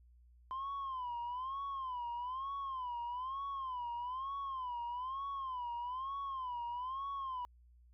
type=tone with vibrato; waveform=sine; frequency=1028 Hz; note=C6; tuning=31 cents flat; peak=-36 dBFS; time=0.51-7.45 s; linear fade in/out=0 ms; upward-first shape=sine; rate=1.1 Hz; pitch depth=140 cents each way; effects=tanh soft clip ceiling -36 dBFS + added 60 Hz sine -60 dBFS peak until 7.93 s